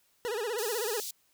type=tone with vibrato; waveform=40% pulse; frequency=449.2 Hz; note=A4; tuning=36 cents sharp; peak=-30 dBFS; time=0.25-1 s; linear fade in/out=0 ms; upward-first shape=sine; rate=16 Hz; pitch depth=170 cents each way
type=high-pass noise; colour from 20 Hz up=pink; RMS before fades=-38 dBFS; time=0.58-1.11 s; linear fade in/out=5 ms; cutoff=4100 Hz; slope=24 dB/octave
effects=white hiss -69 dBFS RMS until 1.33 s